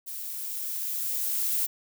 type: noise with level ramp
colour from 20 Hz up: violet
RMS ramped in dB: -37 to -26 dBFS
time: 0.06-1.67 s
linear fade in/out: 20 ms
effects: none